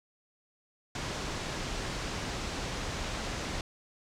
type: low-pass noise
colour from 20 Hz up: pink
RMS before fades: -36 dBFS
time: 0.95-3.61 s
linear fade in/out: 2 ms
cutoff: 7100 Hz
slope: 24 dB/octave
effects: none

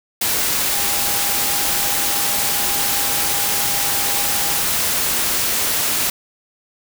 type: tone in noise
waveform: sine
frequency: 808 Hz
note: G#5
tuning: 48 cents flat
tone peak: -30 dBFS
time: 0.72-4.62 s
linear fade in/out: 5 ms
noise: white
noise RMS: -19 dBFS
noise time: 0.21-6.1 s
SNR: -14 dB
effects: none

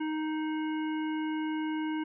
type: harmonic tone with a mistuned harmonic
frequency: 311.1 Hz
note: D#4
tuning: in tune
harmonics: 1 / 3 / 5 / 7 / 9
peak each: -30 / -40 / -44 / -47 / -49 dBFS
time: 0-2.04 s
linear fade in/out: 10 ms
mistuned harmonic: 9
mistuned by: +46 cents
effects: none

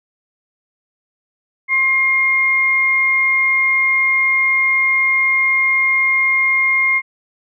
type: tone pair together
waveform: sine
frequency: 1064 / 2128 Hz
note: C6 / C7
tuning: +29 / +29 cents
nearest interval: octave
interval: 1200 cents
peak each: -24 / -12 dBFS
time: 1.68-7.02 s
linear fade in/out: 50 ms
effects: none

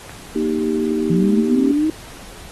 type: click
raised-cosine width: 0.5 ms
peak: -18 dBFS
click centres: 0.095 s
type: chord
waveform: sine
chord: Eb major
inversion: second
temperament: equal with one note detuned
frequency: 235.8 / 311.1 / 392 Hz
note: Bb3 / Eb4 / G4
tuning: +20 / 0 / 0 cents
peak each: -21 dBFS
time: 0.35-1.72 s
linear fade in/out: 10 ms
type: linear sweep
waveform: sine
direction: up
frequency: 165.9 to 320 Hz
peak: -14 dBFS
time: 1.1-1.9 s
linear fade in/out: 2 ms
effects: pink hiss -39 dBFS RMS until 2.51 s + AAC 32 kbps

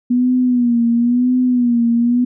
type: tone with vibrato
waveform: sine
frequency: 242.9 Hz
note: B3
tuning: 29 cents flat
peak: -11 dBFS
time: 0.1-2.25 s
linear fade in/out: 10 ms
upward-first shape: sine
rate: 0.98 Hz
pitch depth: 69 cents each way
effects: none

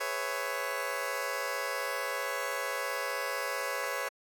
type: chord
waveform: 15% pulse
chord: C# minor seventh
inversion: second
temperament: just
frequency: 415.8 / 498.9 / 554.4 / 665.2 Hz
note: G#4 / B4 / C#5 / E5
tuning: +2 / +17 / 0 / +16 cents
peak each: -35 / -31 / -29 / -35 dBFS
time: 0-4.09 s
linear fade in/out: 10 ms
effects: AAC 64 kbps

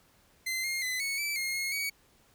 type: tone with pitch steps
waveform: sawtooth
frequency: 2066 / 2128 / 2021 / 2210 / 2316 / 2141 / 2159 / 2254 Hz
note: C7 / C7 / B6 / C#7 / D7 / C7 / C#7 / C#7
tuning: -22 / +29 / +39 / -6 / -25 / +39 / -46 / +28 cents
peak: -27 dBFS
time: 0.46-1.9 s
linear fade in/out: 10 ms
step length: 180 ms
effects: pink hiss -64 dBFS RMS until 2.34 s

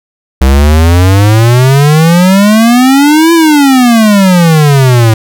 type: exponential two-way sweep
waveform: square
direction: up then down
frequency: 64.3 to 339 to 108.8 Hz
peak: -3 dBFS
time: 0.41-5.14 s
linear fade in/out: 5 ms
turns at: 3.33 s
effects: none

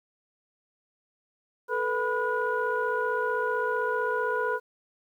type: tone cluster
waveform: sine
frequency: 437.7 / 493.3 / 991 / 1448 Hz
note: A4 / B4 / B5 / F#6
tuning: -9 / -2 / +6 / -38 cents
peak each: -30 dBFS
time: 1.68-4.6 s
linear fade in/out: 50 ms
effects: tanh soft clip ceiling -15 dBFS + 10-bit

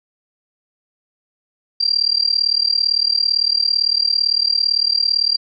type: tone with amplitude modulation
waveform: sine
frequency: 4736 Hz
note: D8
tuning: 14 cents sharp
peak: -10 dBFS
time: 1.8-5.37 s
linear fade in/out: 10 ms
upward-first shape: sine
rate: 37.8 Hz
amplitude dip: 95%
effects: none

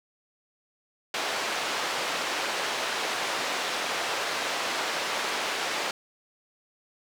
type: band-pass noise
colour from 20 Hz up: pink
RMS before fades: -30 dBFS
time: 1.14-5.91 s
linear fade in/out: 2 ms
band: 570 to 5200 Hz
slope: 12 dB/octave
effects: none

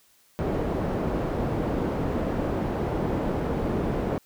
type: low-pass noise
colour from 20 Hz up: white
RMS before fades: -27 dBFS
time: 0.39-4.18 s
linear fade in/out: 0 ms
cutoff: 460 Hz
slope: 12 dB/octave
effects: white hiss -61 dBFS RMS until 4.25 s

